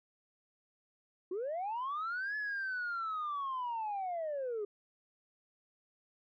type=linear two-way sweep; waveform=sine; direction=up then down; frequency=344.7 to 1724 to 399.6 Hz; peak=-33 dBFS; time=1.31-4.65 s; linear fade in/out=5 ms; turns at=2.36 s; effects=tanh soft clip ceiling -32 dBFS